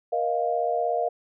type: chord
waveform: sine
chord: Bb suspended fourth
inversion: none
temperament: equal with one note detuned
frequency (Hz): 473.2 / 622.3 / 698.5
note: Bb4 / Eb5 / F5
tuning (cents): +26 / 0 / 0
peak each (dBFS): -28 / -28 / -25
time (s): 0.12-1.09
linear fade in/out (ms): 10
effects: none